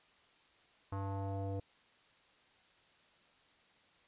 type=tone with low-pass filter sweep; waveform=square; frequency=98 Hz; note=G2; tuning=in tune; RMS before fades=-39 dBFS; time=0.92-1.6 s; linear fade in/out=5 ms; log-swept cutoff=1100 to 560 Hz; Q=3.1; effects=white hiss -67 dBFS RMS until 4.07 s + resampled to 8000 Hz